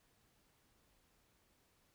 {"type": "silence", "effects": ["pink hiss -74 dBFS RMS until 1.94 s"]}